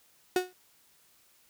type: tone with exponential decay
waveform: 35% pulse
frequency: 365.6 Hz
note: F#4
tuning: 21 cents flat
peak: -19 dBFS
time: 0.36-0.53 s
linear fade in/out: 2 ms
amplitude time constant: 36 ms
effects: white hiss -64 dBFS RMS until 1.49 s